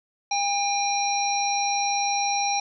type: harmonic tone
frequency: 806 Hz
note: G5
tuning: 48 cents sharp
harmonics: 1 / 3 / 5 / 7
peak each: -24 / -30 / -31 / -28 dBFS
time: 0.31-2.6 s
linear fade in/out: 5 ms
effects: none